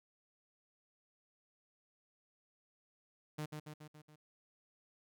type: tone with echo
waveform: sawtooth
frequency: 151.9 Hz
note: D#3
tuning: 41 cents flat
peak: -35 dBFS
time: 3.38-3.46 s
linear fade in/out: 10 ms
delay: 140 ms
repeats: 5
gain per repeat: -4 dB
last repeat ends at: 4.16 s
effects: none